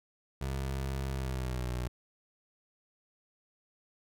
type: tone with pitch glide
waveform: 25% pulse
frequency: 67 to 61.44 Hz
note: C2 to B1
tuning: +42 to -8 cents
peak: -29 dBFS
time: 0.41-1.88 s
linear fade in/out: 5 ms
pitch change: -150 cents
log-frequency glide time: 1.09-1.71 s
effects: none